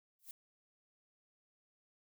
violet noise with exponential growth, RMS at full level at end -44 dBFS, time 0.19-0.31 s, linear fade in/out 1 ms, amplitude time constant 26 ms, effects none

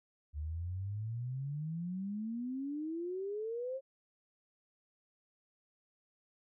sine exponential sweep, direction up, 72.4 to 543 Hz, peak -36 dBFS, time 0.33-3.81 s, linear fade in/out 50 ms, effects none

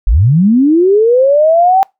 sine linear sweep, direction up, 36.72 to 784 Hz, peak -5 dBFS, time 0.07-1.83 s, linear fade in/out 0 ms, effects noise-tail reverb RT60 0.2 s tail -25 dB re dry

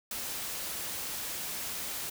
white noise with ADSR envelope, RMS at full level -35 dBFS, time 0.11-2.1 s, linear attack 3 ms, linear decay 7 ms, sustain -2 dB, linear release 8 ms, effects none

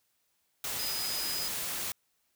sine tone in noise, 4986 Hz, D#8, 3 cents sharp, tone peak -35 dBFS, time 0.79-1.48 s, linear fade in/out 2 ms, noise white, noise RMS -35 dBFS, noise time 0.64-1.92 s, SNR -3 dB, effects white hiss -75 dBFS RMS until 2.35 s

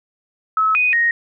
sine tone with pitch steps, 1293 / 2490 / 1869 Hz, E6 / D#7 / A#6, -34 / +1 / +4 cents, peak -13 dBFS, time 0.57-1.11 s, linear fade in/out 2 ms, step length 180 ms, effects none

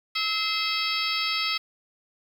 harmonic tone with a mistuned harmonic, 648 Hz, E5, 30 cents flat, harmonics 2 / 3 / 4 / 5 / 6 / 7 / 8, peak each -32 / -32 / -32 / -32 / -32 / -32 / -32 dBFS, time 0.15-1.58 s, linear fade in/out 10 ms, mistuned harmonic 3, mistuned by +110 cents, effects 8-bit

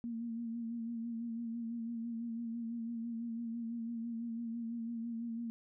sine tone with vibrato, 231.5 Hz, A#3, 12 cents flat, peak -37 dBFS, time 0.04-5.5 s, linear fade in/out 0 ms, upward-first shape sine, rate 6 Hz, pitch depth 39 cents each way, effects none

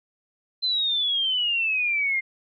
sine exponential sweep, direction down, 4100 to 2095 Hz, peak -21 dBFS, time 0.62-2.21 s, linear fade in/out 20 ms, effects none

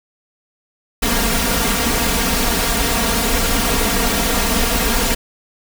pink noise with comb filter, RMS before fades -17 dBFS, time 1.02-5.15 s, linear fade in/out 10 ms, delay 4.3 ms, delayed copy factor +0.9, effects none

